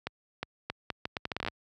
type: accelerating click train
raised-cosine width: 0.3 ms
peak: -16 dBFS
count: 15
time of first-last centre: 0.07-1.484 s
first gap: 360 ms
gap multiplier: 0.75
effects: high-pass 60 Hz 12 dB/octave